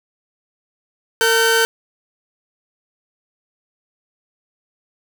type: tone pair together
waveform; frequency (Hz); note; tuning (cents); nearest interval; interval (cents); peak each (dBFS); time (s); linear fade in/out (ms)
sawtooth; 456.1 / 1533.1; A#4 / G6; -38 / -39; octave + major sixth; 2099; -12; 1.21-1.65; 0
effects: none